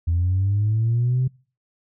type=linear sweep; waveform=sine; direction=up; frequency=82.41 to 130.81 Hz; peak=-16 dBFS; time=0.07-1.28 s; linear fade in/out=10 ms; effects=noise-tail reverb RT60 0.4 s tail -26 dB re dry + tanh soft clip ceiling -14 dBFS